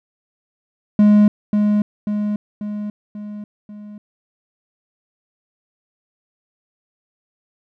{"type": "tone with echo", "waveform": "triangle", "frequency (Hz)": 208.5, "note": "G#3", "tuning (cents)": 7, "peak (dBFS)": -6, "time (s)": [0.99, 1.28], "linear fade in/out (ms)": 2, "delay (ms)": 540, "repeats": 5, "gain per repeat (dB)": -5, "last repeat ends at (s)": 3.98, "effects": []}